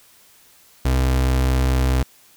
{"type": "tone", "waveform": "35% pulse", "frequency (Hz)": 64.6, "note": "C2", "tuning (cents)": -21, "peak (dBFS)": -14, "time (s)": [0.85, 2.03], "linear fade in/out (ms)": 5, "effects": ["white hiss -52 dBFS RMS until 2.36 s"]}